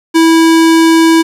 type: tone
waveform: square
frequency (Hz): 327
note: E4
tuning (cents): -14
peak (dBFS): -5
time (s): 0.14-1.23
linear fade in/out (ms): 20
effects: low-pass 11000 Hz 12 dB/octave + 7-bit